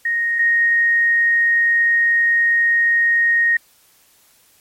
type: tone pair in turn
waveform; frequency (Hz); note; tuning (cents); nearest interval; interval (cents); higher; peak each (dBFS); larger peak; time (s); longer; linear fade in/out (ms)
sine; 1864.7 / 1864.7; A#6 / A#6; 0 / 0; unison; 0; neither; -16 / -12; second; 0.05-0.39 / 0.39-3.57; second; 5
effects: white hiss -54 dBFS RMS until 4.6 s + MP3 64 kbps